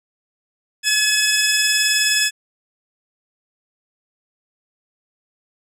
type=tone pair together; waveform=15% pulse; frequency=1704.9 / 2567 Hz; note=G#6 / E7; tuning=+45 / -47 cents; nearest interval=perfect fifth; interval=708 cents; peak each=-11 dBFS; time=0.83-2.31 s; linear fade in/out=50 ms; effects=low-pass 12000 Hz 12 dB/octave